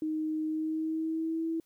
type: tone with pitch glide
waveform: sine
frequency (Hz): 311.8 to 326.7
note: D#4 to E4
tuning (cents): +4 to -15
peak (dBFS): -29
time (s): 0.02-1.6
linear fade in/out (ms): 2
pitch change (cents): +81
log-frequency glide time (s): 0.46-1.48
effects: white hiss -73 dBFS RMS until 1.65 s